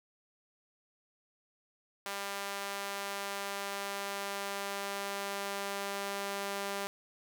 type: tone with high-pass filter sweep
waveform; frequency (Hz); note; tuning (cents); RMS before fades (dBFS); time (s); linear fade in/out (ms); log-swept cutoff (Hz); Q
sawtooth; 199.1; G3; +27; -38; 2.06-6.87; 0; 790 to 500; 0.73
effects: none